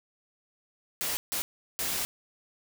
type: noise bursts at uneven times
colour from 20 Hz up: white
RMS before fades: -31 dBFS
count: 3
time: 1.01-1.17 / 1.32-1.42 / 1.79-2.05 s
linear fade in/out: 0 ms
effects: none